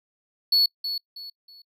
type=tone with echo; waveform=triangle; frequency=4406 Hz; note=C#8; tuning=11 cents flat; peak=-15 dBFS; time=0.52-0.66 s; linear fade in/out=5 ms; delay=320 ms; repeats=3; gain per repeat=-10 dB; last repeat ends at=1.62 s; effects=noise-tail reverb RT60 0.1 s tail -26 dB re dry

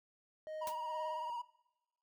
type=tone with tremolo; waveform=triangle; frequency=622.3 Hz; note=D#5; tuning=in tune; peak=-38 dBFS; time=0.47-1.3 s; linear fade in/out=0 ms; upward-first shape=sine; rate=2.2 Hz; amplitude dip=70%
type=tone with vibrato; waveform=triangle; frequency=955 Hz; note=A#5; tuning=42 cents sharp; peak=-37 dBFS; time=0.61-1.42 s; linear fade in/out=10 ms; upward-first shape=sine; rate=18 Hz; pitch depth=47 cents each way
type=noise with exponential decay; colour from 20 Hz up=white; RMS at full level=-42 dBFS; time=0.67-0.78 s; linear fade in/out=1 ms; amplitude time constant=23 ms
effects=noise-tail reverb RT60 1.0 s tail -21 dB re dry

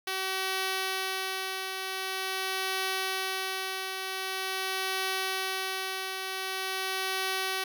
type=tone with tremolo; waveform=5% pulse; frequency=380 Hz; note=F#4; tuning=46 cents sharp; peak=-17 dBFS; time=0.07-7.64 s; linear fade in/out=5 ms; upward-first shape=triangle; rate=0.45 Hz; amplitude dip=45%; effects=none

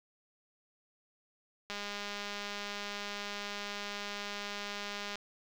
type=click train; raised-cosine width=0.2 ms; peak=-22 dBFS; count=706; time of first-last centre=1.7-5.156 s; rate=204 Hz; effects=low-pass 6000 Hz 12 dB/octave + 8-bit

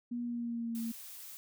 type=tone with pitch glide; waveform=sine; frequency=240.2 to 229.2 Hz; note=B3 to A#3; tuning=-48 to -29 cents; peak=-34 dBFS; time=0.11-0.92 s; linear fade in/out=10 ms; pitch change=-81 cents; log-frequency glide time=0.23-0.79 s
type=noise; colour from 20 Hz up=blue; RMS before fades=-48 dBFS; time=0.75-1.37 s; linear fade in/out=0 ms
effects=none

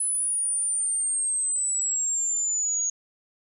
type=exponential sweep; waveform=sine; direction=down; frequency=10130 to 6645 Hz; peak=-23 dBFS; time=0-2.9 s; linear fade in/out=5 ms; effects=none

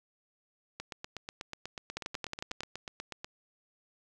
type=two click trains; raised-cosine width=0.2 ms; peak=-18 / -22 dBFS; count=8 / 21; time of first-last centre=1.97-2.606 / 0.8-3.245 s; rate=11 / 8.18 Hz; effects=none

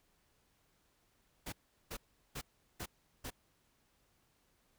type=noise bursts; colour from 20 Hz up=pink; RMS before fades=-43 dBFS; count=5; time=1.46-3.305 s; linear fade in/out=10 ms; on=65 ms; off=380 ms; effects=pink hiss -74 dBFS RMS until 4.78 s

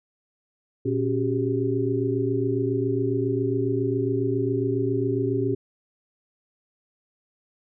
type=tone cluster; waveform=sine; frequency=118.2 / 277.6 / 376 / 403.3 Hz; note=A#2 / C#4 / F#4 / G4; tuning=+24 / +3 / +28 / +49 cents; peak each=-27 dBFS; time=0.85-5.55 s; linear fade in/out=10 ms; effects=none

